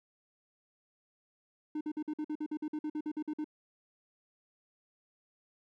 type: tone bursts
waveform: triangle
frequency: 304.3 Hz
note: D#4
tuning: 38 cents flat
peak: -31 dBFS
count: 16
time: 1.75-3.444 s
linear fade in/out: 5 ms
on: 59 ms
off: 50 ms
effects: none